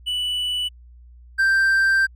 triangle tone pair in turn, 2965 / 1570.7 Hz, F#7 / G6, +3 / +3 cents, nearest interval major seventh, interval 1100 cents, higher first, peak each -20 / -13 dBFS, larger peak second, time 0.06-0.69 / 1.38-2.07 s, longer second, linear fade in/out 20 ms, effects added 60 Hz sine -43 dBFS peak until 2.15 s

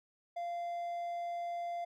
triangle tone, 692 Hz, F5, 16 cents flat, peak -34 dBFS, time 0.36-1.85 s, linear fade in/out 10 ms, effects none

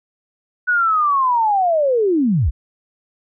sine linear sweep, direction down, 1489 to 46.25 Hz, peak -13 dBFS, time 0.67-2.51 s, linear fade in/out 20 ms, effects none

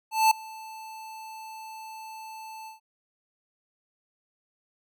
square tone with ADSR envelope, 880 Hz, A5, in tune, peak -16 dBFS, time 0.11-2.8 s, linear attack 200 ms, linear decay 5 ms, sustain -24 dB, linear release 130 ms, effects none

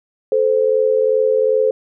sine tone pair together, 436.4 / 519 Hz, A4 / C5, -14 / -14 cents, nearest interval minor third, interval 300 cents, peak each -15 dBFS, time 0.32-1.71 s, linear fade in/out 2 ms, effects none

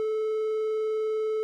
triangle tone with vibrato, 434.8 Hz, A4, 21 cents flat, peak -23 dBFS, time 0-1.43 s, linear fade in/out 0 ms, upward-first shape sine, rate 20 Hz, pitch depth 10 cents each way, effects none

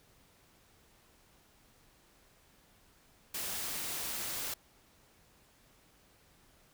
white noise, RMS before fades -38 dBFS, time 3.34-4.54 s, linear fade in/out 5 ms, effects pink hiss -65 dBFS RMS until 6.73 s

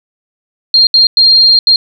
sine tone bursts at uneven times, 4206 Hz, C8, 8 cents sharp, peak -3 dBFS, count 4, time 0.74-0.87 / 0.94-1.07 / 1.17-1.59 / 1.67-1.76 s, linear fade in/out 2 ms, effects none

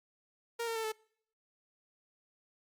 sawtooth tone with pitch steps, 466.2 / 456.1 / 446.2 / 436.5 Hz, A#4 / A#4 / A4 / A4, 0 / -38 / +24 / -14 cents, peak -30 dBFS, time 0.59-0.922 s, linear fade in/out 10 ms, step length 83 ms, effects noise-tail reverb RT60 0.6 s tail -25 dB re dry + Opus 48 kbps

